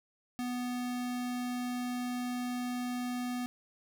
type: tone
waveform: square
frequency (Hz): 246.9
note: B3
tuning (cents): 0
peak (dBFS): -34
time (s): 0.39-3.46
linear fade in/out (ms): 0
effects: none